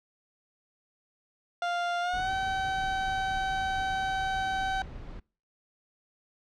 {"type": "tone with pitch glide", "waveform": "30% pulse", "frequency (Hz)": [698.5, 766.1], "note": ["F5", "G5"], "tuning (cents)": [0, -40], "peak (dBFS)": -25, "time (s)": [1.62, 4.82], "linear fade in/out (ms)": 2, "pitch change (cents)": 160, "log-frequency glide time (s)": [2.01, 2.31]}
{"type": "noise", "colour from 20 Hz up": "brown", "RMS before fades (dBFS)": -41, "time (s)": [2.13, 5.2], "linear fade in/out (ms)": 10}
{"effects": ["noise-tail reverb RT60 0.4 s tail -25 dB re dry", "low-pass 4000 Hz 12 dB/octave"]}